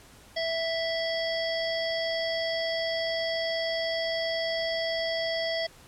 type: harmonic tone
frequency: 659.3 Hz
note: E5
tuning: in tune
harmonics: 1 / 3 / 5 / 7 / 8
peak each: -29 / -34 / -36 / -37 / -38 dBFS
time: 0.36-5.67 s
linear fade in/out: 10 ms
effects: pink hiss -53 dBFS RMS until 5.87 s + low-pass 12000 Hz 12 dB/octave